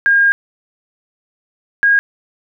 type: tone pair in turn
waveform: sine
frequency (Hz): 1618 / 1633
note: G#6 / G#6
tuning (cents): -46 / -30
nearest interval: unison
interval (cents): 16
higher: second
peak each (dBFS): -8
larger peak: neither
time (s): 0.06-0.32 / 1.83-1.99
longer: first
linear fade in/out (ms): 0
effects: none